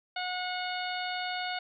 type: harmonic tone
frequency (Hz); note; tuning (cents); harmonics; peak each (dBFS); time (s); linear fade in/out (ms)
728; F#5; -28; 1 / 2 / 3 / 4 / 5 / 6; -35 / -38 / -40 / -41 / -42 / -43; 0.16-1.59; 5
effects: none